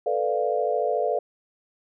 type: chord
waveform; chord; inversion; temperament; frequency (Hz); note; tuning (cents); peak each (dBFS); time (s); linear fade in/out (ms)
sine; B half-diminished seventh; third; equal; 440 / 493.9 / 587.3 / 698.5; A4 / B4 / D5 / F5; 0 / 0 / 0 / 0; -27; 0.06-1.19; 5
effects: none